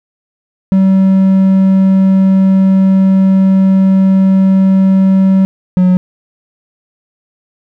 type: tone pair in turn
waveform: triangle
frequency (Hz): 191.3 / 182.65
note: G3 / F#3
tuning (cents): -42 / -22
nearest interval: minor second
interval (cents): 80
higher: first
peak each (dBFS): -3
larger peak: neither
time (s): 0.72-5.45 / 5.77-5.97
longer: first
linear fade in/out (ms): 0
effects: none